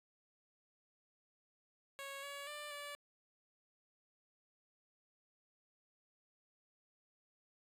10% pulse tone with pitch steps, 552 / 565 / 592 / 579 Hz, C#5 / C#5 / D5 / D5, -7 / +33 / +14 / -25 cents, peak -37 dBFS, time 1.99-2.95 s, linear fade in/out 0 ms, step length 240 ms, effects resampled to 32000 Hz

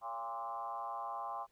sine tone with frequency modulation, 926 Hz, A#5, 12 cents flat, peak -38 dBFS, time 0.01-1.47 s, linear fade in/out 50 ms, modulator 119 Hz, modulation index 2.1, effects pink hiss -75 dBFS RMS until 1.51 s

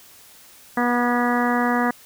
harmonic tone with a mistuned harmonic, 242.9 Hz, B3, 29 cents flat, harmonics 1 / 2 / 3 / 4 / 5 / 6 / 7 / 8, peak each -21 / -27 / -25 / -27 / -27 / -33 / -28 / -30 dBFS, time 0.77-1.91 s, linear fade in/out 5 ms, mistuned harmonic 7, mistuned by -20 cents, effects white hiss -48 dBFS RMS until 2.05 s

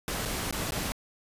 pink noise with dropouts, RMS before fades -32 dBFS, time 0.08-0.92 s, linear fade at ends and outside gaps 0 ms, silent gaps 0.253-0.257 / 0.51-0.526 / 0.707-0.721 s, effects resampled to 32000 Hz

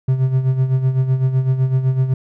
triangle tone with tremolo, 130.81 Hz, C3, in tune, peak -9 dBFS, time 0.08-2.14 s, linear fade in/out 5 ms, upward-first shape sine, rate 7.9 Hz, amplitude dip 65%, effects none

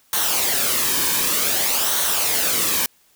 white noise with flanger, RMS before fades -20 dBFS, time 0.13-2.86 s, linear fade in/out 2 ms, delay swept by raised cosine 0.4 to 1.5 ms, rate 0.54 Hz, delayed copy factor -0.55, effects white hiss -58 dBFS RMS until 3.15 s

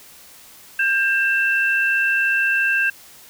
sine tone pair together, 1592.9 / 2677 Hz, G6 / E7, +27 / +26 cents, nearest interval major sixth, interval 899 cents, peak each -17 / -21 dBFS, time 0.79-2.9 s, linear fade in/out 5 ms, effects white hiss -45 dBFS RMS until 3.29 s

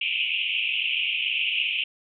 pink band-pass noise, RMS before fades -26 dBFS, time 0.01-1.84 s, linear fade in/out 5 ms, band 2400 to 3100 Hz, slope 96 dB/octave, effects none

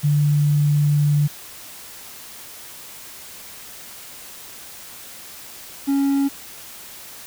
sine / triangle tone pair in turn, 146.83 / 277.2 Hz, D3 / C#4, 0 / 0 cents, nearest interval major seventh, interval 1100 cents, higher second, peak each -14 dBFS, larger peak neither, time 0.03-1.28 / 5.87-6.29 s, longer first, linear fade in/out 20 ms, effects white hiss -39 dBFS RMS until 7.26 s

